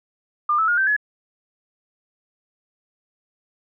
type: tone with pitch steps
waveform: sine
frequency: 1200 / 1308.6 / 1427 / 1556.2 / 1697.1 Hz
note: D6 / E6 / F6 / G6 / G#6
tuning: +37 / -13 / +37 / -13 / +37 cents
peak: -16 dBFS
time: 0.49-0.965 s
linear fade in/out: 5 ms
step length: 95 ms
effects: none